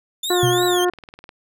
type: tone with vibrato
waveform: sawtooth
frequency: 3520 Hz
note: A7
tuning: in tune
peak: -20 dBFS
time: 0.23-0.85 s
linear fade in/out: 5 ms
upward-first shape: triangle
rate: 3 Hz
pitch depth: 220 cents each way
type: harmonic tone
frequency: 357.6 Hz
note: F4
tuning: 41 cents sharp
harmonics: 1 / 2 / 3 / 4 / 5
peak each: -17 / -23 / -27 / -29 / -31 dBFS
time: 0.3-0.9 s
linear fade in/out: 5 ms
type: tone with exponential decay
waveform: sine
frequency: 126.2 Hz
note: B2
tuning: 38 cents sharp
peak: -15 dBFS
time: 0.43-0.85 s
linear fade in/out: 2 ms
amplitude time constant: 91 ms
type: click train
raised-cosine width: 0.3 ms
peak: -24 dBFS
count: 16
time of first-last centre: 0.53-1.291 s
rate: 19.7 Hz
effects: none